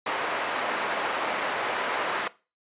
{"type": "band-pass noise", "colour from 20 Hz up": "pink", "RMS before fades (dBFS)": -29, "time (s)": [0.06, 2.28], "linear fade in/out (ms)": 5, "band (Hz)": [610, 2100], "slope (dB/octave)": 12, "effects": ["noise-tail reverb RT60 0.3 s tail -19 dB re dry", "resampled to 8000 Hz"]}